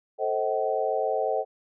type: chord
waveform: sine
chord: A diminished seventh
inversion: none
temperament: just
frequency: 440 / 528 / 633.6 / 760.3 Hz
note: A4 / C5 / Eb5 / Gb5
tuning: 0 / +16 / +31 / +47 cents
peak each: -29 dBFS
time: 0.18-1.45 s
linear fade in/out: 50 ms
effects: none